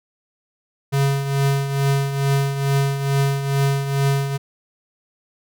square tone with tremolo, 138.59 Hz, C#3, in tune, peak -15 dBFS, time 0.92-4.38 s, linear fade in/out 20 ms, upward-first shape triangle, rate 2.3 Hz, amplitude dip 65%, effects none

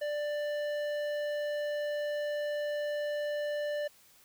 triangle tone with tanh clipping, 590 Hz, D5, 8 cents sharp, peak -33 dBFS, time 0.01-3.88 s, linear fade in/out 10 ms, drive 17 dB, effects white hiss -61 dBFS RMS until 4.24 s

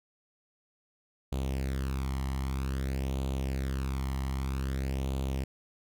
sawtooth tone with flanger, 66.7 Hz, C2, 34 cents sharp, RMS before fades -32 dBFS, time 1.32-5.44 s, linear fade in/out 5 ms, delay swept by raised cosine 0.28 to 0.99 ms, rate 0.52 Hz, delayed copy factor +0.65, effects none

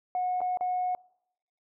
sine tone with dropouts, 729 Hz, F#5, 26 cents flat, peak -25 dBFS, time 0.15-0.95 s, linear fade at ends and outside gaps 1 ms, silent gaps 0.406-0.415 / 0.573-0.609 s, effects noise-tail reverb RT60 0.8 s tail -25 dB re dry + tanh soft clip ceiling -22 dBFS

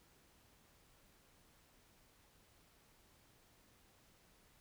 silence, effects pink hiss -69 dBFS RMS until 4.6 s

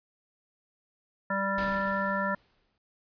harmonic tone, 196 Hz, G3, in tune, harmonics 1 / 3 / 5 / 7 / 9, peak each -33 / -33 / -33 / -33 / -33 dBFS, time 1.3-2.35 s, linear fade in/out 5 ms
pink noise with exponential decay, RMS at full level -37 dBFS, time 1.58-2.78 s, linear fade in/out 1 ms, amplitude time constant 260 ms
effects resampled to 11025 Hz

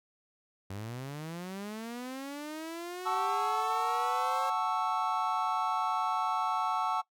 sawtooth linear sweep, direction up, 93.8 to 539 Hz, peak -34 dBFS, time 0.7-4.5 s, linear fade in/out 5 ms
triangle chord, F# minor seventh, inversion none, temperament equal, 740 / 880 / 1108.7 / 1318.5 Hz, F#5 / A5 / C#6 / E6, 0 / 0 / 0 / 0 cents, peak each -32 dBFS, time 3.05-7.02 s, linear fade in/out 20 ms
effects noise-tail reverb RT60 0.1 s tail -20 dB re dry

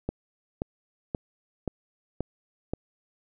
click train, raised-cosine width 2 ms, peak -15 dBFS, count 6, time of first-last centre 0.09-2.736 s, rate 1.89 Hz, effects none

